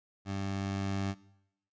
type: tone with level ramp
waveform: 20% pulse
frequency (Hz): 98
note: G2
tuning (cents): 0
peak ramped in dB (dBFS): -29 to -26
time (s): 0.25-1.15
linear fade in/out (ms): 50
effects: noise-tail reverb RT60 0.8 s tail -20 dB re dry + resampled to 16000 Hz